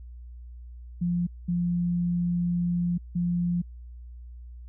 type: tone bursts at uneven times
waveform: sine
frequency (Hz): 174.61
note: F3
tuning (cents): 0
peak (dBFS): -23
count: 3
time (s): 1.01-1.27 / 1.48-2.98 / 3.15-3.62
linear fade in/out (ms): 10
effects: added 60 Hz sine -40 dBFS peak until 4.68 s